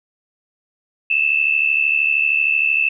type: tone pair together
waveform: sine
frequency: 2599 / 2672 Hz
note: E7 / E7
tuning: -25 / +23 cents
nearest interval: unison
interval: 48 cents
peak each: -17 dBFS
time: 1.1-2.89 s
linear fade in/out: 5 ms
effects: none